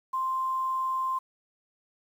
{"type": "tone with quantisation", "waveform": "sine", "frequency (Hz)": 1046.5, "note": "C6", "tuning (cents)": 0, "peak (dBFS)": -26, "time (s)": [0.13, 1.19], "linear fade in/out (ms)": 10, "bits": 9, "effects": []}